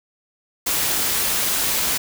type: noise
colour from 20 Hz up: white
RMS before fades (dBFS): -21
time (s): 0.66-1.98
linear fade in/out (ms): 10
effects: none